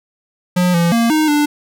square tone with pitch steps, 179.4 / 170.3 / 232 / 309.8 / 294.9 Hz, F3 / F3 / A#3 / D#4 / D4, +47 / -43 / -8 / -7 / +7 cents, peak -12 dBFS, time 0.56-1.46 s, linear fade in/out 10 ms, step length 180 ms, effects none

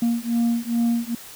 sine beating tone pair, 233.1 / 235.5 Hz, A#3 / A#3, 0 / +18 cents, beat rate 2.4 Hz, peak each -20 dBFS, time 0.02-1.15 s, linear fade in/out 5 ms, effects tanh soft clip ceiling -16 dBFS + white hiss -41 dBFS RMS until 1.35 s

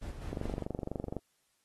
brown noise with tremolo, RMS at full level -40 dBFS, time 0.01-0.65 s, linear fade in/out 20 ms, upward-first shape square, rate 4.8 Hz, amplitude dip 45%
click train, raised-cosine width 2 ms, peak -22 dBFS, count 21, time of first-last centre 0.33-1.167 s, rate 23.9 Hz
effects white hiss -75 dBFS RMS until 1.64 s + AAC 32 kbps

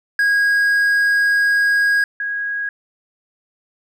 triangle / sine tone pair in turn, 1642 / 1648.2 Hz, G#6 / G#6, -20 / -14 cents, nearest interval unison, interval 6 cents, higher second, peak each -11 / -20 dBFS, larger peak first, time 0.19-2.04 / 2.2-2.69 s, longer first, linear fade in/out 2 ms, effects none

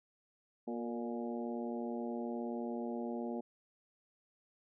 harmonic tone with a mistuned harmonic, 118.9 Hz, A#2, 35 cents sharp, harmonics 2 / 3 / 4 / 5 / 6 / 7, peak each -39 / -43 / -45 / -47 / -49 / -50 dBFS, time 0.67-3.41 s, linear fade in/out 10 ms, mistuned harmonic 4, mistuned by -42 cents, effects none

